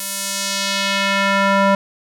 square tone with band-pass filter sweep, 197 Hz, G3, 9 cents sharp, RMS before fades -18 dBFS, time 0-1.75 s, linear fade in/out 2 ms, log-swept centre 12000 to 890 Hz, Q 1, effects none

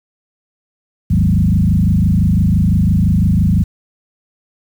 sine tone with frequency modulation, 133.5 Hz, C3, 35 cents sharp, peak -9 dBFS, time 1.1-3.64 s, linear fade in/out 10 ms, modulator 25.9 Hz, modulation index 2.8, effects 7-bit

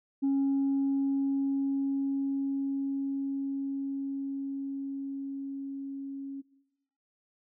sine tone with level ramp, 274.7 Hz, C#4, 16 cents flat, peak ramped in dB -22 to -36 dBFS, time 0.22-6.42 s, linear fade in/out 20 ms, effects noise-tail reverb RT60 0.9 s tail -19 dB re dry + tanh soft clip ceiling -22 dBFS

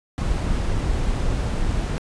brown noise, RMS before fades -22 dBFS, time 0.18-1.98 s, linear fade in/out 0 ms, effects resampled to 22050 Hz

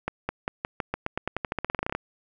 accelerating click train, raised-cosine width 0.5 ms, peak -12 dBFS, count 22, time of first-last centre 0.08-1.95 s, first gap 210 ms, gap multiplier 0.9, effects none

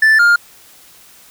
triangle tone pair in turn, 1760 / 1409.1 Hz, A6 / F6, 0 / +15 cents, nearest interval major third, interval 385 cents, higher first, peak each -5 dBFS, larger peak neither, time 0.02-0.19 / 0.19-0.36 s, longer neither, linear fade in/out 5 ms, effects white hiss -44 dBFS RMS until 1.3 s

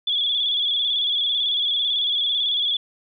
sine tone with vibrato, 3399 Hz, G#7, 39 cents sharp, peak -19 dBFS, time 0.07-2.77 s, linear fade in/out 5 ms, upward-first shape square, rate 18 Hz, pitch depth 43 cents each way, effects none

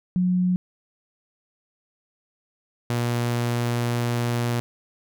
sine / sawtooth tone pair in turn, 181.3 / 119.61 Hz, F#3 / A#2, -35 / +45 cents, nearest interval perfect fifth, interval 720 cents, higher first, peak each -18 dBFS, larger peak neither, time 0.16-0.56 / 2.9-4.6 s, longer second, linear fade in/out 0 ms, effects none

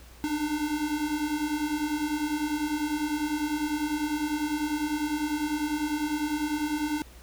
square beating tone pair, 292.8 / 302.8 Hz, D4 / D#4, -5 / -47 cents, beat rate 10 Hz, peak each -33 / -29 dBFS, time 0.24-7.02 s, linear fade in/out 0 ms, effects added 60 Hz sine -48 dBFS peak until 7.22 s + pink hiss -53 dBFS RMS until 7.22 s

